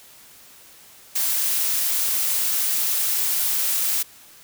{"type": "noise", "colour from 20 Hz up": "blue", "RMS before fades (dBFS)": -22, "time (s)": [1.15, 4.03], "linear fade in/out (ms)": 10, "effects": ["white hiss -48 dBFS RMS until 4.43 s"]}